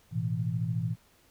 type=chord; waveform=sine; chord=A suspended second; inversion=none; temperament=equal; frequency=110 / 123.47 / 164.81 Hz; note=A2 / B2 / E3; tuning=0 / 0 / 0 cents; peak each=-32 dBFS; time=0.11-0.96 s; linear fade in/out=50 ms; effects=pink hiss -63 dBFS RMS until 1.3 s